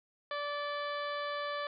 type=harmonic tone with a mistuned harmonic; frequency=581 Hz; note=D5; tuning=19 cents flat; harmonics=1 / 2 / 3 / 4 / 5 / 6 / 7 / 8; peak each=-38 / -38 / -42 / -49 / -51 / -48 / -52 / -54 dBFS; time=0.31-1.67 s; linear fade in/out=2 ms; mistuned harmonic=5; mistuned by=+54 cents; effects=none